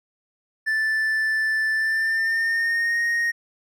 triangle tone with pitch glide, 1760 to 1864.7 Hz, A6 to A#6, 0 to 0 cents, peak -18 dBFS, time 0.66-3.32 s, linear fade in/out 20 ms, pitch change +100 cents, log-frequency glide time 1.73-3 s, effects none

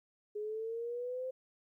sine linear sweep, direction up, 415.3 to 521 Hz, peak -36 dBFS, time 0.35-1.31 s, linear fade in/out 10 ms, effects 13-bit

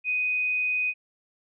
sine tone, 2496 Hz, D#7, 5 cents sharp, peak -23 dBFS, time 0.04-0.94 s, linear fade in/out 50 ms, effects none

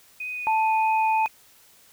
sine tone with vibrato, 2489 Hz, D#7, in tune, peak -29 dBFS, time 0.2-1.28 s, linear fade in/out 5 ms, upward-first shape sine, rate 3.1 Hz, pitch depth 9 cents each way
sine tone, 880 Hz, A5, in tune, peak -19 dBFS, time 0.47-1.26 s, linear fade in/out 0 ms
effects white hiss -55 dBFS RMS until 1.92 s

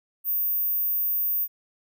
sine tone, 14940 Hz, A#9, 3 cents sharp, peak -22 dBFS, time 0.24-1.48 s, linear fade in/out 50 ms, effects none

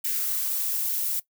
violet noise with high-pass filter sweep, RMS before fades -27 dBFS, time 0.04-1.2 s, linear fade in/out 10 ms, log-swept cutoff 1900 to 290 Hz, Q 2.8, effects noise-tail reverb RT60 0.1 s tail -19 dB re dry

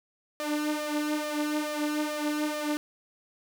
sawtooth tone with flanger, 300 Hz, D4, 37 cents sharp, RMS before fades -30 dBFS, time 0.4-2.77 s, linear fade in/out 0 ms, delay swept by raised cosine 1.6 to 4.1 ms, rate 2.3 Hz, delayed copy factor +0.65, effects none

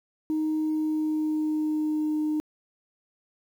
sine tone with pitch glide, 311.1 to 305.8 Hz, D#4 to D#4, 0 to -30 cents, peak -22 dBFS, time 0.3-2.4 s, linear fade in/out 0 ms, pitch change -30 cents, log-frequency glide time 0.56-2.19 s, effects tanh soft clip ceiling -21 dBFS + 9-bit

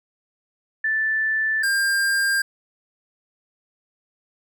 sine / square tone pair in turn, 1760 / 1599.6 Hz, A6 / G6, 0 / +35 cents, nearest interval major second, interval 165 cents, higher first, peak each -19 dBFS, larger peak neither, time 0.84-1.63 / 1.63-2.42 s, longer neither, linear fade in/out 5 ms, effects none

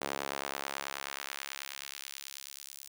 sawtooth tone with high-pass filter sweep, 69.3 Hz, C#2, in tune, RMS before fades -41 dBFS, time 0.01-2.88 s, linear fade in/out 5 ms, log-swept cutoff 450 to 6500 Hz, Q 0.75, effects none

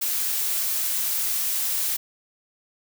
blue noise, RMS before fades -25 dBFS, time 0.01-1.97 s, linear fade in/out 10 ms, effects none

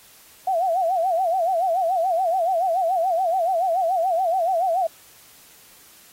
sine tone with vibrato, 710 Hz, F5, 28 cents sharp, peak -18 dBFS, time 0.47-4.87 s, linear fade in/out 5 ms, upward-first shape sine, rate 7 Hz, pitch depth 150 cents each way, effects white hiss -50 dBFS RMS until 6.12 s + AAC 48 kbps

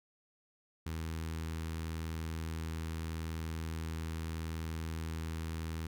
sawtooth tone with notch filter, 80.8 Hz, E2, 34 cents flat, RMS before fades -39 dBFS, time 0.86-5.87 s, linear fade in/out 5 ms, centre 630 Hz, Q 1.3, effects none

